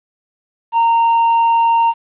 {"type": "tone", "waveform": "triangle", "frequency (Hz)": 923, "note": "A#5", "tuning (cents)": -17, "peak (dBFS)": -8, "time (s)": [0.72, 1.94], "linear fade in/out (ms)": 50, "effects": ["resampled to 8000 Hz", "8-bit"]}